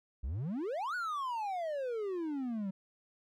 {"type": "exponential two-way sweep", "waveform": "triangle", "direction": "up then down", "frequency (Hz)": [55.8, 1496, 186.1], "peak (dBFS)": -32, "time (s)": [0.23, 2.71], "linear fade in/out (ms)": 10, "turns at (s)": 0.95, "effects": []}